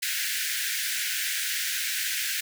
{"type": "high-pass noise", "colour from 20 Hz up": "pink", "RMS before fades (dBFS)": -29, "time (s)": [0.02, 2.41], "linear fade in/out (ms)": 10, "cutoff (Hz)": 1500, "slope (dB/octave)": 96, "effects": []}